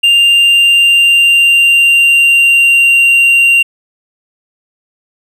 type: tone with pitch glide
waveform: triangle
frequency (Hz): 2794 to 2767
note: F7 to F7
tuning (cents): 0 to -17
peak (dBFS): -3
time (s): 0.03-3.63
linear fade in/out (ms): 10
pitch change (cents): -17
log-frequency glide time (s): 0.15-3.02
effects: none